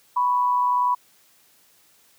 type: tone pair together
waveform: sine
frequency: 987.8 / 1108.8 Hz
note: B5 / C#6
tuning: 0 / 0 cents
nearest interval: major second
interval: 200 cents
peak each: -18 / -28 dBFS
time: 0.16-0.95 s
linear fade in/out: 10 ms
effects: white hiss -58 dBFS RMS until 2.18 s + high-pass 80 Hz 12 dB/octave